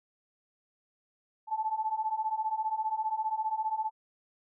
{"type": "beating tone pair", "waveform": "sine", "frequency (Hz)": [863, 878], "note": ["A5", "A5"], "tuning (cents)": [-34, -4], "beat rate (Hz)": 15, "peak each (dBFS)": [-33, -31], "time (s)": [1.47, 3.91], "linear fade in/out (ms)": 50, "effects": []}